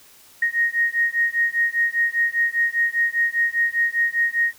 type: beating tone pair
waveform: sine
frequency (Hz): 1864.7 / 1869.7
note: A#6 / A#6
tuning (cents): 0 / +5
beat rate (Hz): 5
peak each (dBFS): -21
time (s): 0.42-4.53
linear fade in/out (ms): 5
effects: white hiss -50 dBFS RMS until 4.58 s